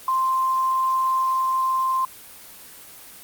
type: tone with quantisation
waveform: sine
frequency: 1046.5 Hz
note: C6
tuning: in tune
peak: -18 dBFS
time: 0.08-2.05 s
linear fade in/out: 2 ms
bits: 8
effects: white hiss -43 dBFS RMS until 3.23 s + Opus 24 kbps